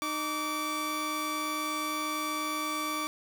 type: tone pair together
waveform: sawtooth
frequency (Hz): 306.4 / 1157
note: D#4 / D6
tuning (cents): -27 / -26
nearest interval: octave + major seventh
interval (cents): 2301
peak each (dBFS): -32 / -28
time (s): 0.02-3.07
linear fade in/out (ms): 0
effects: 9-bit